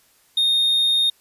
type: tone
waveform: triangle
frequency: 3688 Hz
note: A#7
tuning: 19 cents flat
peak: -14 dBFS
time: 0.37-1.1 s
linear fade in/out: 5 ms
effects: white hiss -58 dBFS RMS until 1.2 s + resampled to 32000 Hz